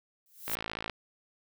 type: noise with exponential growth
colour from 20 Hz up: violet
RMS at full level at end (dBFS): -30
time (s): 0.26-0.55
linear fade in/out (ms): 1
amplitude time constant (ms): 62
type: click train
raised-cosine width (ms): 0.3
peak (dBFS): -19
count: 24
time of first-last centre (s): 0.48-0.897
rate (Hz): 55.1
effects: none